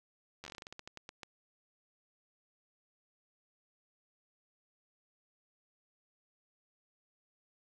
slowing click train, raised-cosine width 0.2 ms, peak -28 dBFS, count 16, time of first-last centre 0.44-1.232 s, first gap 11 ms, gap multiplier 1.2, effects none

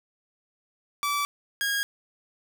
sawtooth tone pair in turn, 1156 / 1634.8 Hz, D6 / G#6, -28 / -28 cents, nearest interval tritone, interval 600 cents, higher second, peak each -21 dBFS, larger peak neither, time 1.03-1.25 / 1.61-1.83 s, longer neither, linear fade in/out 0 ms, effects 9-bit

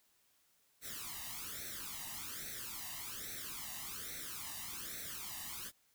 white noise with flanger, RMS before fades -45 dBFS, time 0.81-5.72 s, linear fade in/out 50 ms, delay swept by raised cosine 0.5 to 1.06 ms, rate 1.2 Hz, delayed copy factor +0.85, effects white hiss -73 dBFS RMS until 5.94 s

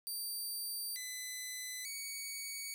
10% pulse tone with pitch steps, 4658 / 2010 / 2245 Hz, D8 / B6 / C#7, -15 / +30 / +21 cents, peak -32 dBFS, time 0.07-2.74 s, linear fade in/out 0 ms, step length 890 ms, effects none

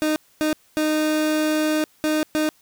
30% pulse tone bursts at uneven times, 308.1 Hz, D#4, 17 cents flat, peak -16 dBFS, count 5, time 0.02-0.16 / 0.41-0.53 / 0.77-1.84 / 2.04-2.23 / 2.35-2.49 s, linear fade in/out 0 ms, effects white hiss -58 dBFS RMS until 2.61 s

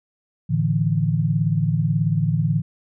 sine chord, A suspended fourth, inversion none, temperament just, 110 / 146.67 / 165 Hz, A2 / D3 / E3, 0 / -2 / +2 cents, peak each -23 / -21 / -21 dBFS, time 0.49-2.62 s, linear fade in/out 20 ms, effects none

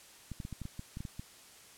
clicks, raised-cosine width 5 ms, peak -28 dBFS, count 11, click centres 0.317 / 0.402 / 0.451 / 0.527 / 0.617 / 0.654 / 0.794 / 0.971 / 1.005 / 1.052 / 1.195 s, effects white hiss -56 dBFS RMS until 1.77 s + low-pass 11000 Hz 12 dB/octave

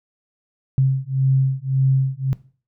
sine beating tone pair, 132.6 / 134.4 Hz, C3 / C3, +23 / +47 cents, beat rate 1.8 Hz, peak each -18 dBFS, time 0.78-2.33 s, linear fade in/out 0 ms, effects noise-tail reverb RT60 0.4 s tail -18 dB re dry

